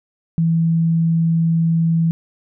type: tone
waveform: sine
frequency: 164.81 Hz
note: E3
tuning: in tune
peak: -13 dBFS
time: 0.38-2.11 s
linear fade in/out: 0 ms
effects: none

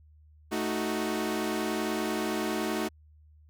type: chord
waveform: sawtooth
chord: D# diminished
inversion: second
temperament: equal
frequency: 220 / 311.1 / 370 Hz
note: A3 / D#4 / F#4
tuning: 0 / 0 / 0 cents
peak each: -29 dBFS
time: 0.51-2.89 s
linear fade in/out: 20 ms
effects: added 76 Hz sine -54 dBFS peak until 3.49 s

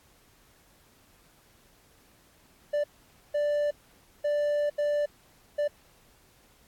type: tone bursts at uneven times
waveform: triangle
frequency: 587.3 Hz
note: D5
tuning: in tune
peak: -22 dBFS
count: 5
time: 2.73-2.84 / 3.34-3.71 / 4.24-4.7 / 4.78-5.06 / 5.58-5.68 s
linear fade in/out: 10 ms
effects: pink hiss -61 dBFS RMS until 6.67 s + AAC 64 kbps

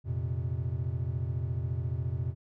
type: chord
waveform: triangle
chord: F suspended fourth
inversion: none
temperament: equal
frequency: 87.31 / 116.54 / 130.81 Hz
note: F2 / Bb2 / C3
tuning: 0 / 0 / 0 cents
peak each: -32 dBFS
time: 0.04-2.35 s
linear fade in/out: 50 ms
effects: none

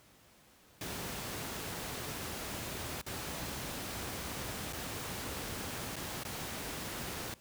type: noise with dropouts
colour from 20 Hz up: pink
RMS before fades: -40 dBFS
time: 0.81-7.34 s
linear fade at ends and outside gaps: 2 ms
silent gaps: 3.015-3.064 / 4.727-4.732 / 5.958-5.964 / 6.235-6.25 s
effects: pink hiss -62 dBFS RMS until 7.4 s + high-pass 60 Hz 12 dB/octave

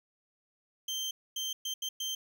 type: tone bursts at uneven times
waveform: 30% pulse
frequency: 3136 Hz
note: G7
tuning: in tune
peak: -30 dBFS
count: 5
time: 0.88-1.11 / 1.36-1.53 / 1.65-1.74 / 1.82-1.89 / 2-2.15 s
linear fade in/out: 5 ms
effects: none

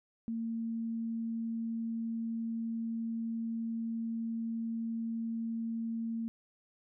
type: tone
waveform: sine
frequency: 227.9 Hz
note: A#3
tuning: 39 cents flat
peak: -33 dBFS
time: 0.28-6.28 s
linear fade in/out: 0 ms
effects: none

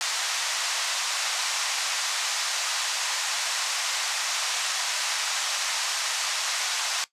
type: band-pass noise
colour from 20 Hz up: white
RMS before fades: -28 dBFS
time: 0.01-7.04 s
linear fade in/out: 0 ms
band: 730 to 7200 Hz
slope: 24 dB/octave
effects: noise-tail reverb RT60 0.1 s tail -17 dB re dry + resampled to 32000 Hz

